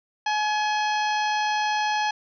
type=harmonic tone with a mistuned harmonic; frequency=847 Hz; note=G#5; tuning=34 cents sharp; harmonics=1 / 2 / 3 / 4 / 5 / 6 / 7; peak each=-23 / -29 / -33 / -35 / -37 / -39 / -40 dBFS; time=0.26-2.11 s; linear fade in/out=5 ms; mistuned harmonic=4; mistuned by=-65 cents; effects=none